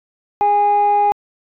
sine tone pair together, 411.4 / 821 Hz, G#4 / G#5, -16 / -20 cents, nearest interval octave, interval 1196 cents, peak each -20 / -10 dBFS, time 0.41-1.12 s, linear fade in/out 0 ms, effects tanh soft clip ceiling -8 dBFS

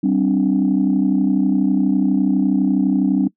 sine chord, G suspended fourth, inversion none, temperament equal with one note detuned, 193.97 / 261.6 / 293.7 Hz, G3 / C4 / D4, -18 / 0 / 0 cents, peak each -17 dBFS, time 0.03-3.28 s, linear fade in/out 10 ms, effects noise-tail reverb RT60 0.1 s tail -21 dB re dry + tanh soft clip ceiling -7 dBFS

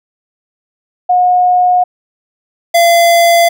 sine / square tone pair in turn, 723 / 682.4 Hz, F#5 / F5, -40 / -40 cents, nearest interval minor second, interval 100 cents, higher first, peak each -6 dBFS, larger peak neither, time 1.09-1.84 / 2.74-3.49 s, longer neither, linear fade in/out 10 ms, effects none

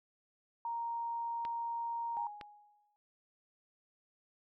sine tone, 932.3 Hz, A#5, in tune, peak -35 dBFS, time 0.65-2.27 s, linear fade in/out 2 ms
clicks, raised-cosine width 0.3 ms, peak -29 dBFS, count 2, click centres 1.451 / 2.412 s
sine tone with exponential decay, 830.6 Hz, G#5, in tune, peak -37 dBFS, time 2.17-2.96 s, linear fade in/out 0 ms, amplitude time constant 170 ms
effects none

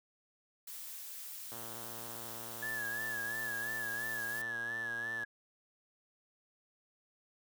blue noise, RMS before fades -46 dBFS, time 0.67-4.42 s, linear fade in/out 5 ms
5% pulse tone with pitch glide, 115.6 to 116.4 Hz, A#2 to A#2, -14 to -2 cents, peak -36 dBFS, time 1.52-5.24 s, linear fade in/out 0 ms, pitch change +12 cents, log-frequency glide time 1.81-4.24 s
sine tone with vibrato, 1700 Hz, G#6, 40 cents sharp, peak -36 dBFS, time 2.62-5.25 s, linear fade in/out 10 ms, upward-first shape sine, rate 2.9 Hz, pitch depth 66 cents each way
effects none

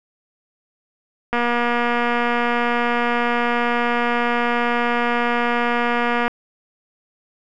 click train, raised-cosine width 0.5 ms, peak -6 dBFS, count 1184, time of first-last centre 1.33-6.28 s, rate 239 Hz, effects none

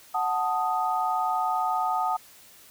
sine chord, D# diminished, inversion first, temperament equal, 740 / 880 / 1244.5 Hz, F#5 / A5 / D#6, 0 / 0 / 0 cents, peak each -27 / -28 / -28 dBFS, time 0.14-2.17 s, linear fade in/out 10 ms, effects white hiss -52 dBFS RMS until 2.7 s

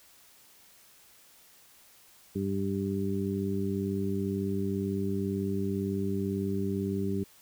harmonic tone, 98 Hz, G2, in tune, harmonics 1 / 2 / 3 / 4, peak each -35 / -31 / -36 / -34 dBFS, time 2.35-7.24 s, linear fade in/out 10 ms, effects white hiss -58 dBFS RMS until 7.41 s

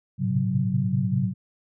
sine tone cluster, 106.8 / 117.1 / 133 / 138 / 186 Hz, G#2 / A#2 / C3 / C#3 / F#3, +49 / +8 / +29 / -7 / +9 cents, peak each -29 / -29 / -27 / -29 / -25 dBFS, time 0.18-1.34 s, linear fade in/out 50 ms, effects none

